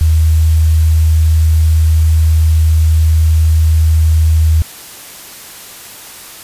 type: tone with quantisation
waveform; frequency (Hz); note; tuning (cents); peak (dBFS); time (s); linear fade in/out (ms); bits
sine; 79.4; D#2; +36; -6; 0.01-4.62; 0; 6
effects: white hiss -32 dBFS RMS until 6.43 s + resampled to 32000 Hz